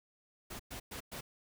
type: noise bursts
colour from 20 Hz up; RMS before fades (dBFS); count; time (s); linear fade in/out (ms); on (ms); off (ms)
pink; -44; 4; 0.5-1.21; 10; 95; 110
effects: none